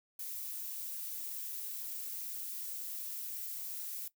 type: noise with amplitude modulation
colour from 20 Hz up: violet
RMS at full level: -39 dBFS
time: 0.19-4.08 s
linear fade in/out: 5 ms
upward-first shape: sine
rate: 242 Hz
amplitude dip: 55%
effects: noise-tail reverb RT60 0.1 s tail -17 dB re dry